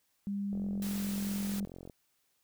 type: tone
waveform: sine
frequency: 200.3 Hz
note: G3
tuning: 38 cents sharp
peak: -32 dBFS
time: 0.27-1.65 s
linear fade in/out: 0 ms
type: click train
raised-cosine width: 2 ms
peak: -33 dBFS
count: 62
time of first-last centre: 0.53-1.898 s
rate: 44.6 Hz
type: high-pass noise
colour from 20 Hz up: white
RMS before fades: -44 dBFS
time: 0.82-1.6 s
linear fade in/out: 2 ms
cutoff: 530 Hz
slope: 24 dB/octave
effects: white hiss -75 dBFS RMS until 2.43 s